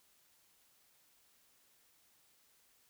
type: silence
effects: white hiss -70 dBFS RMS until 2.89 s